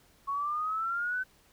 sine exponential sweep, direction up, 1100 to 1530 Hz, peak -29 dBFS, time 0.27-1.24 s, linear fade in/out 20 ms, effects pink hiss -63 dBFS RMS until 1.52 s

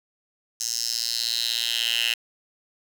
10% pulse tone with high-pass filter sweep, 116.54 Hz, A#2, in tune, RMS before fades -26 dBFS, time 0.6-2.14 s, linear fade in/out 5 ms, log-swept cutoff 6000 to 2700 Hz, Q 4.4, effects 8-bit

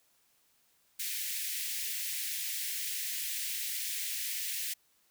white high-pass noise, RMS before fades -36 dBFS, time 0.99-4.74 s, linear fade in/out 10 ms, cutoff 1800 Hz, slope 48 dB/octave, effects white hiss -70 dBFS RMS until 5.1 s

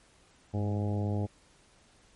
harmonic tone with a mistuned harmonic, 103.83 Hz, G#2, in tune, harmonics 1 / 2 / 3 / 4 / 5 / 6 / 7 / 8, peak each -29 / -35 / -39 / -41 / -43 / -45 / -46 / -47 dBFS, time 0.53-1.27 s, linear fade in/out 20 ms, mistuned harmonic 1, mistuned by -56 cents, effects pink hiss -62 dBFS RMS until 2.15 s + MP3 48 kbps

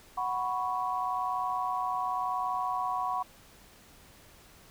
sine chord, F# suspended fourth, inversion none, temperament equal, 740 / 987.8 / 1108.7 Hz, F#5 / B5 / C#6, 0 / 0 / 0 cents, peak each -33 dBFS, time 0.17-3.23 s, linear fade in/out 10 ms, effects pink hiss -56 dBFS RMS until 4.7 s

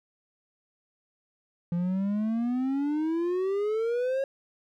triangle exponential sweep, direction up, 170 to 549 Hz, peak -23 dBFS, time 1.72-4.24 s, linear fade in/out 2 ms, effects none

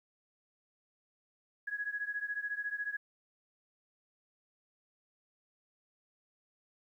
sine beating tone pair, 1665 / 1679 Hz, G#6 / G#6, +4 / +18 cents, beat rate 14 Hz, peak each -37 / -39 dBFS, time 1.67-2.97 s, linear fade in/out 10 ms, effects 12-bit

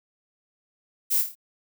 violet noise with echo, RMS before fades -23 dBFS, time 1.1-1.22 s, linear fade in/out 20 ms, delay 27 ms, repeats 5, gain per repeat -5 dB, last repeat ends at 1.355 s, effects none

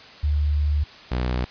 sine / sawtooth tone pair in turn, 73.8 / 62.07 Hz, D2 / B1, +9 / +9 cents, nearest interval minor third, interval 300 cents, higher first, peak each -18 dBFS, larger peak neither, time 0.23-0.84 / 1.11-1.45 s, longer first, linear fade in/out 10 ms, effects white hiss -44 dBFS RMS until 1.5 s + resampled to 11025 Hz

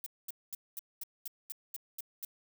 violet noise bursts, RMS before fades -40 dBFS, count 10, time 0.04-2.25 s, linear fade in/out 2 ms, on 23 ms, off 220 ms, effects none

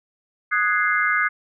sine chord, Ab dominant seventh, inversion second, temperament equal, 1244.5 / 1480 / 1661.2 / 2093 Hz, Eb6 / Gb6 / Ab6 / C7, 0 / 0 / 0 / 0 cents, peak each -23 dBFS, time 0.51-1.29 s, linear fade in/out 20 ms, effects none

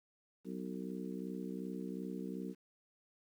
harmonic tone with a mistuned harmonic, 62.7 Hz, B1, 27 cents sharp, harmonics 3 / 4 / 5 / 6 / 7, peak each -43 / -45 / -47 / -49 / -50 dBFS, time 0.44-2.55 s, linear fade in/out 50 ms, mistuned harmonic 7, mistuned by +51 cents, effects 11-bit

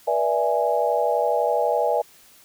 sine chord, E dominant seventh, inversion second, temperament equal with one note detuned, 483.7 / 587.3 / 659.3 / 830.6 Hz, B4 / D5 / E5 / G#5, -36 / 0 / 0 / 0 cents, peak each -24 dBFS, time 0.07-2.02 s, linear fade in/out 10 ms, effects white hiss -52 dBFS RMS until 2.44 s

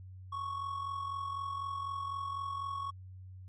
triangle tone with amplitude modulation, 1108.7 Hz, C#6, in tune, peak -31 dBFS, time 0.32-2.91 s, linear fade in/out 10 ms, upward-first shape sine, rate 44 Hz, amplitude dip 55%, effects added 93 Hz sine -46 dBFS peak until 3.48 s + MP3 48 kbps

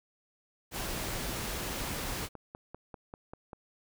pink noise, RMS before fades -36 dBFS, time 0.71-2.29 s, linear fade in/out 50 ms
click train, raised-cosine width 1 ms, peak -29 dBFS, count 9, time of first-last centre 1.96-3.532 s, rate 5.09 Hz
effects none

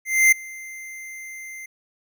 square tone with ADSR envelope, 2085 Hz, C7, 7 cents flat, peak -11 dBFS, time 0.05-1.66 s, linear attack 270 ms, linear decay 7 ms, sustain -24 dB, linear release 6 ms, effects none

